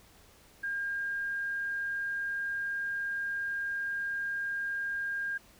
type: tone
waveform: sine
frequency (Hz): 1610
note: G6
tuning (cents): +46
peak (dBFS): -31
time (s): 0.63-5.38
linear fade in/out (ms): 10
effects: pink hiss -59 dBFS RMS until 5.59 s